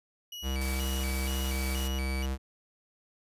35% pulse tone with vibrato, 2580 Hz, E7, 38 cents flat, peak -37 dBFS, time 0.32-2.26 s, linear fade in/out 5 ms, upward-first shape square, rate 2.1 Hz, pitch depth 210 cents each way
square tone, 66.3 Hz, C2, 23 cents sharp, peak -30 dBFS, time 0.42-2.38 s, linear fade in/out 50 ms
white noise, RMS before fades -40 dBFS, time 0.61-1.88 s, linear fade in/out 5 ms
effects resampled to 32000 Hz

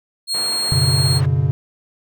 35% pulse tone, 4260 Hz, C8, 30 cents sharp, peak -17 dBFS, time 0.27-1.21 s, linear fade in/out 50 ms
white band-pass noise, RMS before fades -33 dBFS, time 0.34-1.26 s, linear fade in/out 5 ms, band 120 to 1300 Hz, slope 12 dB/octave
triangle chord, F# suspended fourth, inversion none, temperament equal with one note detuned, 92.5 / 123.47 / 141.34 Hz, F#2 / B2 / C#3, 0 / 0 / +34 cents, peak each -19 / -17 / -15 dBFS, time 0.72-1.51 s, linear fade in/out 0 ms
effects none

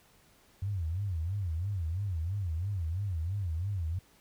sine tone with vibrato, 90.2 Hz, F#2, 44 cents flat, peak -30 dBFS, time 0.62-3.99 s, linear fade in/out 5 ms, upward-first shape sine, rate 3 Hz, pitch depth 230 cents each way, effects pink hiss -63 dBFS RMS until 4.2 s

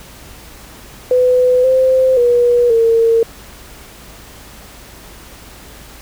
sine tone with pitch steps, 502 / 520 / 482.8 / 456.9 Hz, B4 / C5 / B4 / A#4, +28 / -11 / -39 / -35 cents, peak -8 dBFS, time 1.11-3.23 s, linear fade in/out 2 ms, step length 530 ms, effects added 54 Hz sine -42 dBFS peak until 6.01 s + pink hiss -38 dBFS RMS until 6.01 s

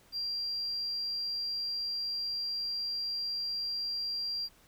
triangle tone, 4749 Hz, D8, 18 cents sharp, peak -29 dBFS, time 0.12-4.49 s, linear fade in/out 50 ms, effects tanh soft clip ceiling -30 dBFS + pink hiss -62 dBFS RMS until 4.67 s

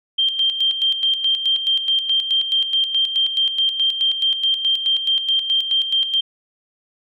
sine tone with tremolo, 3166 Hz, G7, 17 cents sharp, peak -14 dBFS, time 0.18-6.21 s, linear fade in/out 10 ms, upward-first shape square, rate 4.7 Hz, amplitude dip 60%, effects none

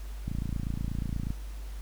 click train, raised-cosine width 5 ms, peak -20 dBFS, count 30, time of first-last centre 0.28-1.305 s, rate 28.3 Hz, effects added 50 Hz sine -36 dBFS peak until 1.81 s + pink hiss -53 dBFS RMS until 1.81 s

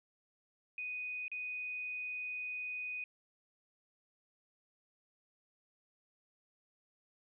sine tone with dropouts, 2489 Hz, D#7, in tune, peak -38 dBFS, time 0.78-3.04 s, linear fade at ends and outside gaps 2 ms, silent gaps 1.281-1.316 s, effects none

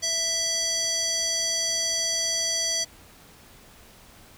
square tone with band-pass filter, 659.3 Hz, E5, in tune, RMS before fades -26 dBFS, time 0.02-2.85 s, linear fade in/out 20 ms, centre 5500 Hz, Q 4.5, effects pink hiss -51 dBFS RMS until 4.37 s

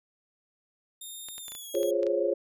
10% pulse tone with pitch glide, 3664 to 3302 Hz, A#7 to G#7, -31 to -11 cents, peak -33 dBFS, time 1.01-1.91 s, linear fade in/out 5 ms, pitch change -180 cents, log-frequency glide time 1.38-1.69 s
clicks, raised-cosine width 0.2 ms, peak -27 dBFS, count 9, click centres 1.286 / 1.381 / 1.482 / 1.52 / 1.551 / 1.751 / 1.831 / 2.031 / 2.067 s
sine chord, Db major seventh, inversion first, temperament equal with one note detuned, 349.2 / 415.3 / 527.2 / 554.4 Hz, F4 / Ab4 / C5 / Db5, 0 / 0 / +13 / 0 cents, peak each -30 / -30 / -31 / -28 dBFS, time 1.74-2.34 s, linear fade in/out 10 ms
effects none

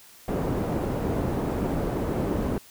white low-pass noise, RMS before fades -27 dBFS, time 0.28-2.58 s, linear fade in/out 2 ms, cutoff 410 Hz, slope 12 dB/octave, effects white hiss -51 dBFS RMS until 2.7 s

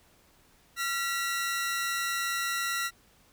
sawtooth tone pair together, 1372.5 / 1941 Hz, F6 / B6, -31 / -31 cents, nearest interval tritone, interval 600 cents, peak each -28 / -28 dBFS, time 0.76-2.91 s, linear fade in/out 50 ms, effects pink hiss -62 dBFS RMS until 3.32 s

